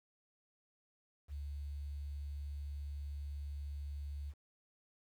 sine tone, 71.7 Hz, D2, 41 cents flat, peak -40 dBFS, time 1.28-4.34 s, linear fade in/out 50 ms, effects 11-bit

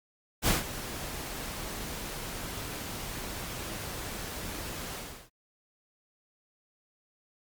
pink noise with ADSR envelope, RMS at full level -24 dBFS, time 0.42-5.3 s, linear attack 55 ms, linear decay 150 ms, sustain -14 dB, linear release 370 ms, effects Opus 48 kbps

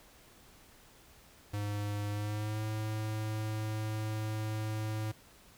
square tone with pitch glide, 103.1 to 108.35 Hz, G#2 to A2, -12 to -26 cents, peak -34 dBFS, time 1.53-5.12 s, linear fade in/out 10 ms, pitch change +86 cents, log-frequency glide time 2.1-2.63 s, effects pink hiss -59 dBFS RMS until 5.57 s

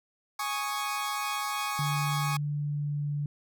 sawtooth chord, Ab suspended fourth, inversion none, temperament equal, 830.6 / 1108.7 / 1244.5 Hz, Ab5 / Db6 / Eb6, 0 / 0 / 0 cents, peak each -31 / -29 / -33 dBFS, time 0.39-2.37 s, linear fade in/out 5 ms
sine tone with pitch glide, 146.83 to 145.73 Hz, D3 to D3, 0 to -13 cents, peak -28 dBFS, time 1.79-3.26 s, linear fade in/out 2 ms, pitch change -13 cents, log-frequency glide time 2.41-3.1 s
effects none

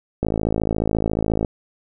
click train, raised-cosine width 2 ms, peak -7 dBFS, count 67, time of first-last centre 0.23-1.448 s, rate 54.2 Hz, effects none

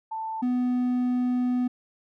sine / triangle tone pair in turn, 886 / 248.6 Hz, A5 / B3, +12 / +12 cents, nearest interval octave + minor seventh, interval 2200 cents, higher first, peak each -29 / -20 dBFS, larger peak second, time 0.11-0.42 / 0.42-1.68 s, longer second, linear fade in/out 10 ms, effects none

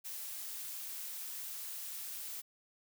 blue noise with amplitude modulation, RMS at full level -42 dBFS, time 0.04-2.42 s, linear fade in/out 20 ms, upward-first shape sine, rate 262 Hz, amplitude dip 30%, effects none

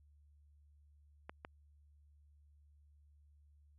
clicks, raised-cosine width 0.5 ms, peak -30 dBFS, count 2, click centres 1.295 / 1.449 s, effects added 73 Hz sine -63 dBFS peak until 3.78 s

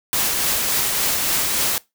white noise with tremolo, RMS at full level -19 dBFS, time 0.13-1.78 s, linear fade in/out 0 ms, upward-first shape triangle, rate 3.5 Hz, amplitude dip 30%, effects noise-tail reverb RT60 0.2 s tail -21 dB re dry

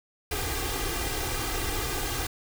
pink noise with comb filter, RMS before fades -30 dBFS, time 0.31-2.27 s, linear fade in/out 5 ms, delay 2.5 ms, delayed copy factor +0.9, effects none

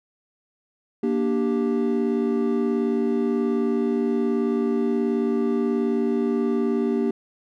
triangle chord, G minor, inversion first, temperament equal with one note detuned, 235 / 293.7 / 392 Hz, Bb3 / D4 / G4, +14 / 0 / 0 cents, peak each -21 / -25 / -22 dBFS, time 1.03-7.11 s, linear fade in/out 5 ms, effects none

